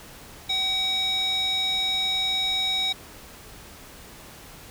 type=tone with band-pass filter; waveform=square; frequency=760 Hz; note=F#5; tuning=46 cents sharp; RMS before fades=-25 dBFS; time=0.49-2.93 s; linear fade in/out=10 ms; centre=3700 Hz; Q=4.8; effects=pink hiss -45 dBFS RMS until 4.7 s